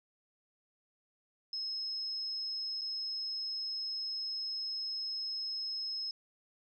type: tone with dropouts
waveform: sine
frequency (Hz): 5170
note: E8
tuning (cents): -34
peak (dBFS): -35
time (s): 1.53-6.11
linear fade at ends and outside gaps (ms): 2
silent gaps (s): 2.812-2.816
effects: none